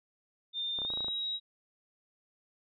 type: tone with pitch glide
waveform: sine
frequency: 3611 to 3826 Hz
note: A7 to A#7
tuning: +44 to +44 cents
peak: -32 dBFS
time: 0.53-1.4 s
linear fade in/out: 50 ms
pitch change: +100 cents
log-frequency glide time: 0.85-0.92 s
type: clicks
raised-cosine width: 1 ms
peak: -30 dBFS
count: 9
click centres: 0.788 / 0.818 / 0.85 / 0.903 / 0.937 / 0.974 / 1.006 / 1.045 / 1.083 s
effects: none